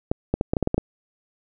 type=clicks; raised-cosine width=2 ms; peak=-7 dBFS; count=9; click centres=0.115 / 0.34 / 0.411 / 0.535 / 0.568 / 0.627 / 0.674 / 0.744 / 0.78 s; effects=none

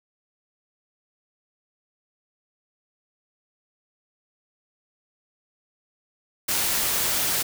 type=noise; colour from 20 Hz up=white; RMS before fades=-24 dBFS; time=6.48-7.43 s; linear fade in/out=10 ms; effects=none

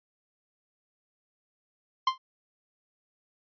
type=tone with exponential decay; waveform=45% pulse; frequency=1046.5 Hz; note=C6; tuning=in tune; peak=-18 dBFS; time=2.07-2.18 s; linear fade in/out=5 ms; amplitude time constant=23 ms; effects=resampled to 11025 Hz

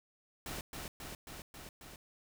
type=noise with echo; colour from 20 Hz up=pink; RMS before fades=-42 dBFS; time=0.46-0.61 s; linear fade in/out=2 ms; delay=270 ms; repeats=5; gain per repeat=-2 dB; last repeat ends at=1.96 s; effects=none

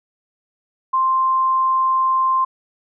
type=tone; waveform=sine; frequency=1050 Hz; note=C6; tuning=6 cents sharp; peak=-14 dBFS; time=0.93-2.45 s; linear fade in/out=10 ms; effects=none

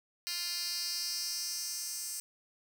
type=tone with high-pass filter sweep; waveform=10% pulse; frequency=349.2 Hz; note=F4; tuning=in tune; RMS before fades=-37 dBFS; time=0.27-2.2 s; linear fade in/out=0 ms; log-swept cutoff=3800 to 7300 Hz; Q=2.7; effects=10-bit

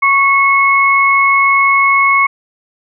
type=tone pair together; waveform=sine; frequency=1108.7 / 2187 Hz; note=C#6 / C#7; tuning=0 / -24 cents; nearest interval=octave; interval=1176 cents; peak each=-10 dBFS; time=0.02-2.27 s; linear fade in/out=10 ms; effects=none

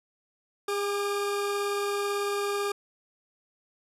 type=tone pair together; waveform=40% pulse; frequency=405.7 / 1199 Hz; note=G#4 / D6; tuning=-41 / +36 cents; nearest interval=octave + perfect fifth; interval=1877 cents; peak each=-27 / -33 dBFS; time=0.68-2.72 s; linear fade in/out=5 ms; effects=resampled to 32000 Hz

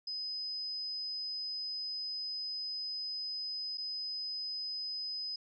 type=tone with dropouts; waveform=sine; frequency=5030 Hz; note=D#8; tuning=18 cents sharp; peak=-36 dBFS; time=0.07-5.36 s; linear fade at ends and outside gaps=5 ms; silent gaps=3.774-3.78 s; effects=none

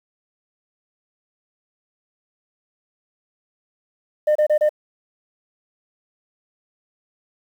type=tone bursts; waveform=sine; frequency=605 Hz; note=D#5; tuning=49 cents flat; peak=-11 dBFS; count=4; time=4.27-4.693 s; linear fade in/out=10 ms; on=84 ms; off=29 ms; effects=tanh soft clip ceiling -12 dBFS + 8-bit

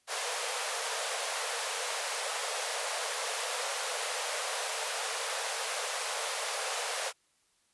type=high-pass noise; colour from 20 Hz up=pink; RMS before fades=-34 dBFS; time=0.07-7.13 s; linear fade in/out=50 ms; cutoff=450 Hz; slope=96 dB/octave; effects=white hiss -71 dBFS RMS until 7.73 s + resampled to 24000 Hz

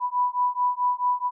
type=beating tone pair; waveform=sine; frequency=986 / 990.6 Hz; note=B5 / B5; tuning=-3 / +5 cents; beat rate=4.6 Hz; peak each=-24 / -24 dBFS; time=0-1.31 s; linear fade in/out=50 ms; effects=none

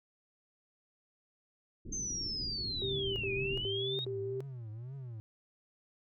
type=low-pass noise; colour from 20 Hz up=pink; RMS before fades=-44 dBFS; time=1.85-3.66 s; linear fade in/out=10 ms; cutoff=390 Hz; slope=48 dB/octave
type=linear two-way sweep; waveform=sine; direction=down then up; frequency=6350 to 2412 to 3802 Hz; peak=-35 dBFS; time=1.92-4.05 s; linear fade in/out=10 ms; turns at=3.33 s
type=tone bursts; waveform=sine; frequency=392 Hz; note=G4; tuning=in tune; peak=-35 dBFS; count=4; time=2.82-4.405 s; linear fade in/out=0 ms; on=340 ms; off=75 ms
type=tone with vibrato; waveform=triangle; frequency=121.4 Hz; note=B2; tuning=29 cents flat; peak=-39 dBFS; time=2.83-5.2 s; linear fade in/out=0 ms; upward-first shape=triangle; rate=2 Hz; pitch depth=250 cents each way
effects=none

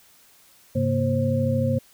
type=tone cluster; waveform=sine; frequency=100.8 / 134.1 / 234 / 530 Hz; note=G2 / C3 / A#3 / C5; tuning=+49 / +43 / +7 / +22 cents; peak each=-25 dBFS; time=0.75-1.79 s; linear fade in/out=10 ms; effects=white hiss -55 dBFS RMS until 1.93 s

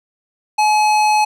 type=tone with hard clipping; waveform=sine; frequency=850 Hz; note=G#5; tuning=40 cents sharp; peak=-13 dBFS; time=0.58-1.25 s; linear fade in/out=10 ms; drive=16 dB; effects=none

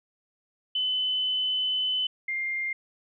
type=tone pair in turn; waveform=sine; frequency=3023 / 2110 Hz; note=F#7 / C7; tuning=+36 / +14 cents; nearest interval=tritone; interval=622 cents; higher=first; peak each=-24 / -27 dBFS; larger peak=first; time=0.75-2.07 / 2.28-2.73 s; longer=first; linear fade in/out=5 ms; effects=none

